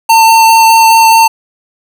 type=tone with vibrato; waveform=square; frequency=900 Hz; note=A5; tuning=39 cents sharp; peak=-3 dBFS; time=0.09-1.28 s; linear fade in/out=10 ms; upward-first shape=triangle; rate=4.8 Hz; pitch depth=11 cents each way; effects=none